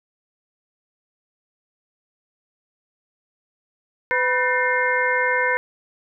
sine tone cluster, 504 / 978 / 1522 / 1791 / 2122 Hz, B4 / B5 / F#6 / A6 / C7, +35 / -17 / +48 / +30 / +24 cents, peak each -24 dBFS, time 4.11-5.57 s, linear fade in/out 0 ms, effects none

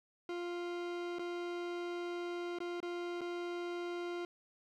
40% pulse tone with dropouts, 349.2 Hz, F4, in tune, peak -37 dBFS, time 0.29-4.25 s, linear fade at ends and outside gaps 2 ms, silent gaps 1.186-1.193 / 2.587-2.603 / 2.803-2.828 / 3.209-3.214 s, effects low-pass 4000 Hz 12 dB/octave + 12-bit

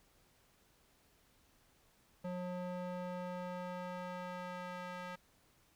square tone with band-pass filter sweep, 180 Hz, F#3, 47 cents flat, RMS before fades -43 dBFS, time 2.24-5.16 s, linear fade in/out 10 ms, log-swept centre 480 to 1400 Hz, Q 0.88, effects pink hiss -70 dBFS RMS until 5.75 s

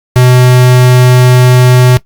square tone, 125.7 Hz, B2, 31 cents sharp, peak -3 dBFS, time 0.16-1.97 s, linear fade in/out 0 ms, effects noise-tail reverb RT60 0.1 s tail -18 dB re dry + Opus 48 kbps

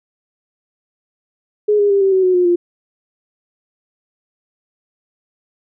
sine tone with pitch steps, 418.8 / 408.1 / 397.6 / 387.4 / 377.4 / 367.8 / 358.3 / 349.1 Hz, G#4 / G#4 / G4 / G4 / F#4 / F#4 / F4 / F4, +15 / -30 / +25 / -20 / +34 / -10 / +44 / -1 cents, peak -10 dBFS, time 1.68-2.56 s, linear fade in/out 10 ms, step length 110 ms, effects none

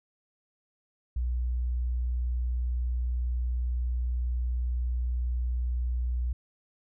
sine tone, 61 Hz, B1, 21 cents flat, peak -26 dBFS, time 1.16-6.33 s, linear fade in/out 5 ms, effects none

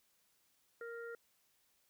harmonic tone, 466.2 Hz, A#4, in tune, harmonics 1 / 3 / 4, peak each -45 / -49 / -57 dBFS, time 0.81-1.15 s, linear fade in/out 2 ms, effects white hiss -75 dBFS RMS until 1.89 s

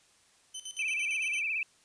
15% pulse tone with tremolo, 3047 Hz, G7, 50 cents flat, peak -30 dBFS, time 0.54-1.42 s, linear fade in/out 10 ms, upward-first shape square, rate 8.8 Hz, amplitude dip 80%
sine tone with vibrato, 2473 Hz, D#7, 11 cents flat, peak -29 dBFS, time 0.79-1.63 s, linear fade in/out 2 ms, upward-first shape sine, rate 17 Hz, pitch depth 120 cents each way
effects white hiss -64 dBFS RMS until 1.84 s + resampled to 22050 Hz

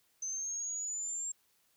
sine exponential sweep, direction up, 6160 to 7480 Hz, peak -35 dBFS, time 0.22-1.32 s, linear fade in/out 5 ms, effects white hiss -72 dBFS RMS until 1.76 s

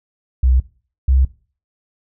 sine tone pair in turn, 63.5 / 65.7 Hz, B1 / C2, +49 / +8 cents, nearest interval minor second, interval 59 cents, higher second, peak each -10 dBFS, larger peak neither, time 0.43-0.6 / 1.08-1.25 s, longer neither, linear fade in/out 5 ms, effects noise-tail reverb RT60 0.4 s tail -18 dB re dry

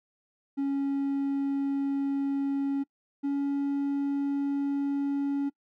triangle tone pair in turn, 277.2 / 280.7 Hz, C#4 / C#4, 0 / +22 cents, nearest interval unison, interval 22 cents, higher second, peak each -23 dBFS, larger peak neither, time 0.57-2.84 / 3.23-5.5 s, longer neither, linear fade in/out 20 ms, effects noise-tail reverb RT60 0.1 s tail -23 dB re dry + tanh soft clip ceiling -19 dBFS

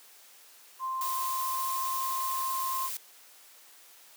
sine tone with pitch glide, 1046.5 to 1052.6 Hz, C6 to C6, 0 to +10 cents, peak -30 dBFS, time 0.79-2.9 s, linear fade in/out 50 ms, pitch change +10 cents, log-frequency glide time 1.55-1.71 s
blue noise, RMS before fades -36 dBFS, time 1.01-2.97 s, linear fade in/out 2 ms
effects white hiss -55 dBFS RMS until 4.16 s + high-pass 400 Hz 12 dB/octave

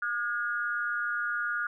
sine tone with amplitude modulation, 1436 Hz, F6, 48 cents sharp, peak -24 dBFS, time 0.02-1.67 s, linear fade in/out 5 ms, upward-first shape sine, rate 219 Hz, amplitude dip 90%, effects none

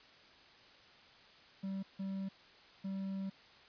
triangle tone bursts at uneven times, 193.4 Hz, G3, 23 cents flat, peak -35 dBFS, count 3, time 1.63-1.83 / 1.99-2.29 / 2.84-3.3 s, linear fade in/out 10 ms, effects white hiss -60 dBFS RMS until 3.68 s + resampled to 11025 Hz

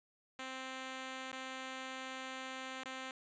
5% pulse tone with dropouts, 261.6 Hz, C4, in tune, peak -31 dBFS, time 0.39-3.11 s, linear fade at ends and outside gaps 1 ms, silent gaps 1.317-1.327 / 2.835-2.857 s, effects resampled to 16000 Hz + 12-bit

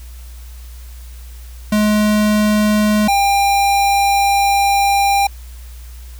square tone pair in turn, 211.3 / 797.8 Hz, G#3 / G5, +30 / +30 cents, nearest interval octave + major seventh, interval 2300 cents, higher second, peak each -12 dBFS, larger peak neither, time 1.72-3.08 / 3.08-5.27 s, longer second, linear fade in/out 5 ms, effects added 60 Hz sine -31 dBFS peak until 6.19 s + white hiss -45 dBFS RMS until 6.19 s

